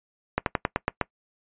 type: slowing click train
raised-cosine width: 0.5 ms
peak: -7 dBFS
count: 7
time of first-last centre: 0.38-1.013 s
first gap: 82 ms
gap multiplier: 1.1
effects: noise-tail reverb RT60 0.1 s tail -21 dB re dry + resampled to 8000 Hz